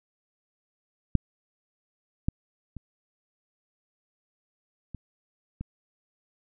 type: clicks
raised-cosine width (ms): 5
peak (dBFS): -7 / -12 / -26 / -25 / -22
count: 5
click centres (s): 1.153 / 2.285 / 2.767 / 4.947 / 5.61
effects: none